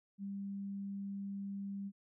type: tone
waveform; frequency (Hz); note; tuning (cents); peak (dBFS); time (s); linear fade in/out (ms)
sine; 198.3; G3; +20; -39; 0.18-1.92; 50
effects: none